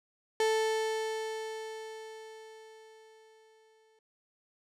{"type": "tone with exponential decay", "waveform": "35% pulse", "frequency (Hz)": 440, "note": "A4", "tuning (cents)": 0, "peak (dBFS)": -23, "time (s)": [0.4, 3.99], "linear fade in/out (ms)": 2, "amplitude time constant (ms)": 780, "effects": ["low-pass 9000 Hz 12 dB/octave"]}